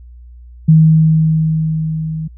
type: tone with level ramp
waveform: sine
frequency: 158.5 Hz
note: D#3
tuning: 32 cents sharp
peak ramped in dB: -3 to -19 dBFS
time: 0.68-2.28 s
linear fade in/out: 10 ms
effects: added 60 Hz sine -34 dBFS peak until 2.37 s